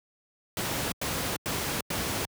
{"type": "noise bursts", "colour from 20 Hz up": "pink", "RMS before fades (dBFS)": -30, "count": 4, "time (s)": [0.57, 2.252], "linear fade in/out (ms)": 2, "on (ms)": 350, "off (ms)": 94, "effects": ["high-pass 80 Hz 12 dB/octave"]}